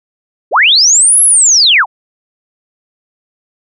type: linear two-way sweep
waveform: sine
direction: up then down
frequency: 293.7 to 11260 to 656 Hz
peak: -4 dBFS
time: 0.51-1.86 s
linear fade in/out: 50 ms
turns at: 1.22 s
effects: none